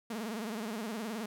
sawtooth tone with vibrato, 220 Hz, A3, in tune, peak -32 dBFS, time 0.1-1.26 s, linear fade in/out 5 ms, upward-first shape sine, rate 19 Hz, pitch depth 130 cents each way, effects none

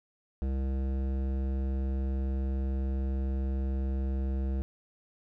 triangle tone with hard clipping, 66.5 Hz, C2, 29 cents sharp, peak -30 dBFS, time 0.42-4.62 s, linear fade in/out 0 ms, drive 18 dB, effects none

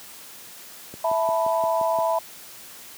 click train, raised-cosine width 2 ms, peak -24 dBFS, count 7, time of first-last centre 0.94-1.987 s, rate 5.73 Hz
sine chord, E suspended fourth, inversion none, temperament equal, 659.3 / 880 / 987.8 Hz, E5 / A5 / B5, 0 / 0 / 0 cents, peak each -22 / -27 / -25 dBFS, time 1.04-2.19 s, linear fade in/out 5 ms
effects white hiss -43 dBFS RMS until 2.97 s + high-pass 100 Hz 12 dB/octave

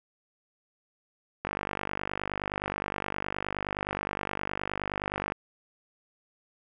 click train, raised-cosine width 0.5 ms, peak -15 dBFS, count 193, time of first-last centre 1.45-5.321 s, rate 49.6 Hz, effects none

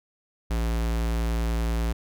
square tone, 56.9 Hz, A#1, 41 cents flat, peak -24 dBFS, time 0.5-1.93 s, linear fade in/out 10 ms, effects none

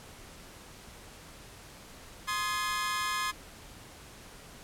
sawtooth chord, Ab major, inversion first, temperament equal with one note detuned, 1046.5 / 1244.5 / 1696.1 Hz, C6 / Eb6 / Ab6, 0 / 0 / +36 cents, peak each -29 / -32 / -32 dBFS, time 2.27-3.32 s, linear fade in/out 20 ms, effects pink hiss -50 dBFS RMS until 4.63 s + low-pass 12000 Hz 12 dB/octave

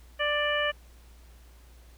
harmonic tone, 590 Hz, D5, 8 cents sharp, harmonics 1 / 2 / 3 / 4 / 5, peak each -29 / -33 / -29 / -35 / -32 dBFS, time 0.19-0.72 s, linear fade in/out 20 ms, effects added 59 Hz sine -50 dBFS peak until 1.97 s + pink hiss -60 dBFS RMS until 1.97 s

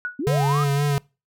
sine tone with exponential decay, 1466 Hz, F#6, 16 cents flat, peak -21 dBFS, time 0.05-0.21 s, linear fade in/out 0 ms, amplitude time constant 34 ms
sine linear sweep, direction up, 243.2 to 1300 Hz, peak -23 dBFS, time 0.19-0.64 s, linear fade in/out 5 ms
square tone with vibrato, 142.9 Hz, D3, 47 cents flat, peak -19 dBFS, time 0.27-0.98 s, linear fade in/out 0 ms, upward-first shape sine, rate 3.9 Hz, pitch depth 36 cents each way
effects noise-tail reverb RT60 0.3 s tail -25 dB re dry

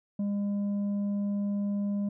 triangle tone with tanh clipping, 202.5 Hz, G#3, 43 cents flat, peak -28 dBFS, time 0.19-2.09 s, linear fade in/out 5 ms, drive 9 dB, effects none

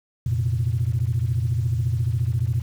sine chord, F suspended fourth, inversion none, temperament equal, 87.31 / 116.54 / 130.81 Hz, F2 / Bb2 / C3, 0 / 0 / 0 cents, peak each -25 / -21 / -26 dBFS, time 0.26-2.62 s, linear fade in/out 5 ms, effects tanh soft clip ceiling -13 dBFS + 8-bit

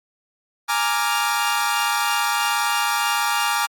sawtooth chord, Bb dominant seventh, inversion third, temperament equal, 830.6 / 932.3 / 1174.7 / 1396.9 Hz, Ab5 / Bb5 / D6 / F6, 0 / 0 / 0 / 0 cents, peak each -21 dBFS, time 0.68-3.67 s, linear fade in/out 20 ms, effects AAC 64 kbps

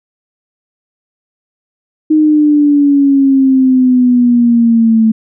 sine exponential sweep, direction down, 311.1 to 220 Hz, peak -5 dBFS, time 2.1-5.12 s, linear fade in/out 10 ms, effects none

